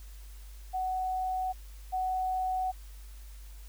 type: tone pair in turn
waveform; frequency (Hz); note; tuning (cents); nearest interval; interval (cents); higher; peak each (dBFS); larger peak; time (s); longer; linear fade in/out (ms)
sine; 746 / 746; F#5 / F#5; +14 / +14; unison; 0; neither; -29 / -28; second; 0.73-1.53 / 1.92-2.72; neither; 20
effects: added 50 Hz sine -44 dBFS peak until 3.68 s + white hiss -58 dBFS RMS until 3.68 s